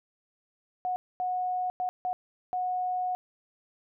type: tone bursts at uneven times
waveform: sine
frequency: 731 Hz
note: F#5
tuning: 21 cents flat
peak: -27 dBFS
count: 5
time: 0.85-0.96 / 1.2-1.7 / 1.8-1.89 / 2.05-2.13 / 2.53-3.15 s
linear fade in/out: 0 ms
effects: none